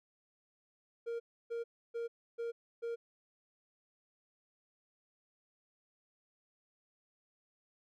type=tone bursts; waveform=triangle; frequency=466.4 Hz; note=A#4; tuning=1 cent sharp; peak=-34 dBFS; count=5; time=1.06-2.96 s; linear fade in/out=20 ms; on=140 ms; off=300 ms; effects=none